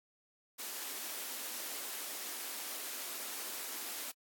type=high-pass noise; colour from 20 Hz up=white; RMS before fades=-42 dBFS; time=0.58-4.12 s; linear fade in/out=20 ms; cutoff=230 Hz; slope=48 dB/octave; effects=AAC 64 kbps